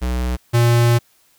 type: tone pair in turn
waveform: square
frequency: 61.9 / 118.62 Hz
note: B1 / A#2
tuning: +5 / +31 cents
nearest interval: major seventh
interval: 1126 cents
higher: second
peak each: -19 / -12 dBFS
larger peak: second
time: 0.01-0.37 / 0.53-0.99 s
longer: second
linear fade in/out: 20 ms
effects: white hiss -57 dBFS RMS until 1.38 s